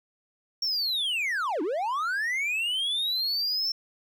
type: linear two-way sweep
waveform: triangle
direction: down then up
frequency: 5570 to 281.6 to 5420 Hz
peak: -24 dBFS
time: 0.62-3.72 s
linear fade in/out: 5 ms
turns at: 1.62 s
effects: none